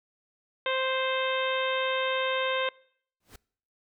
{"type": "harmonic tone", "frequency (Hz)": 523.3, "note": "C5", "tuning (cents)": 0, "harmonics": [1, 2, 3, 4, 5, 6, 7], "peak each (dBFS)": [-29, -32, -34, -35, -36, -37, -37], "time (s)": [0.66, 2.69], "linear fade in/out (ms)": 2}
{"type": "noise with exponential growth", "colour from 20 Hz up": "pink", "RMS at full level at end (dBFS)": -44, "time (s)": [3.2, 3.36], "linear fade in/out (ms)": 5, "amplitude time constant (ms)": 34}
{"effects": ["noise-tail reverb RT60 0.6 s tail -24 dB re dry"]}